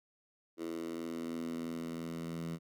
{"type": "tone with high-pass filter sweep", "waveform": "10% pulse", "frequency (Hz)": 83, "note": "E2", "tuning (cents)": 12, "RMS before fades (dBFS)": -40, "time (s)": [0.57, 2.59], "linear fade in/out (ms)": 50, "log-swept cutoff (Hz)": [330, 170], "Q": 4, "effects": []}